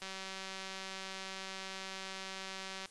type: click train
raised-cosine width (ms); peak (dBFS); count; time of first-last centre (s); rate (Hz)
0.2; -26; 543; 0.02-2.858; 191
effects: white hiss -59 dBFS RMS until 2.9 s + resampled to 24000 Hz